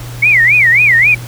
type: tone with vibrato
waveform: sine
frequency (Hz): 2137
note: C7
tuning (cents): +36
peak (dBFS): -5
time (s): 0.22-1.15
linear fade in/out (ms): 10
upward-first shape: sine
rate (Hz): 3.7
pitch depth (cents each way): 270
effects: added 120 Hz sine -24 dBFS peak until 1.27 s + pink hiss -32 dBFS RMS until 1.27 s